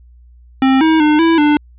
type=tone with pitch steps; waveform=square; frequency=265.2 / 319.1 / 302.1 / 329.9 / 296.9 Hz; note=C4 / D#4 / D4 / E4 / D4; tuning=+23 / +44 / +49 / +1 / +19 cents; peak=-9 dBFS; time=0.62-1.57 s; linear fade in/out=2 ms; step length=190 ms; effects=added 60 Hz sine -40 dBFS peak until 1.78 s + resampled to 8000 Hz